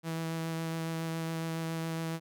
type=tone with vibrato; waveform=sawtooth; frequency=163.3 Hz; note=E3; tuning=16 cents flat; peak=-29 dBFS; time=0.03-2.2 s; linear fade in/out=50 ms; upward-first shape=sine; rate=7.2 Hz; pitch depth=10 cents each way; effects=none